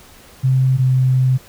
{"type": "tone pair in turn", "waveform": "sine", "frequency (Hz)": [130.81, 129.38], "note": ["C3", "C3"], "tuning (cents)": [0, -19], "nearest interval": "unison", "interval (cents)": 19, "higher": "first", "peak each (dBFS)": -11, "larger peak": "neither", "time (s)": [[0.43, 0.78], [0.78, 1.38]], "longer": "second", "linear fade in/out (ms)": 20, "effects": ["pink hiss -44 dBFS RMS until 1.48 s"]}